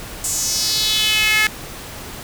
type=tone with high-pass filter sweep; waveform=sawtooth; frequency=429.6 Hz; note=A4; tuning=41 cents flat; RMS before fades=-18 dBFS; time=0.24-1.47 s; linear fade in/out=2 ms; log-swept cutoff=7900 to 1900 Hz; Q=3.4; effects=pink hiss -33 dBFS RMS until 2.23 s